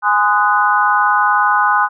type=chord; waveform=sine; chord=Ab dominant seventh; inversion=none; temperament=equal with one note detuned; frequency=830.6 / 1027.3 / 1244.5 / 1480 Hz; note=Ab5 / C6 / Eb6 / Gb6; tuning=0 / -32 / 0 / 0 cents; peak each=-16 dBFS; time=0.02-1.89 s; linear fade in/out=50 ms; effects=none